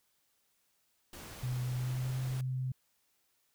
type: noise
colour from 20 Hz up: pink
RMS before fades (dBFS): -48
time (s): 1.13-2.41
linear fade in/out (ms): 2
type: tone with pitch glide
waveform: sine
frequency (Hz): 125.4 to 129.15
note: B2 to C3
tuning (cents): +27 to -22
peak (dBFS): -32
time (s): 1.43-2.72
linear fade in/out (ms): 5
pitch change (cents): +51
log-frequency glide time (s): 1.75-2.15
effects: white hiss -75 dBFS RMS until 3.54 s